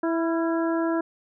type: harmonic tone with a mistuned harmonic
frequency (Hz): 330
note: E4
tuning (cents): +2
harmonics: 1 / 2 / 3 / 4 / 5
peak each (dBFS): -23 / -29 / -33 / -35 / -37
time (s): 0.03-1.01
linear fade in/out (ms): 5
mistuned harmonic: 4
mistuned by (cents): +47
effects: none